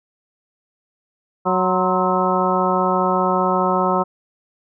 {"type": "harmonic tone with a mistuned harmonic", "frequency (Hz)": 185, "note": "F#3", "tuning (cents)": 0, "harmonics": [1, 2, 3, 4, 5, 6, 7], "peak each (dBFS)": [-23, -23, -23, -23, -23, -23, -23], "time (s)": [1.45, 4.04], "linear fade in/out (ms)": 20, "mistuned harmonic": 6, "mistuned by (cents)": -85, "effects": []}